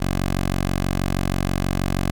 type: tone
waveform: 10% pulse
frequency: 46.25 Hz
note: F#1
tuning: in tune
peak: -12 dBFS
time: 0-2.11 s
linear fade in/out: 10 ms
effects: none